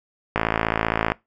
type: click train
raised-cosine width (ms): 0.5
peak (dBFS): -4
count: 43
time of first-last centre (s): 0.36-1.119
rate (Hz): 55.3
effects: noise-tail reverb RT60 0.2 s tail -22 dB re dry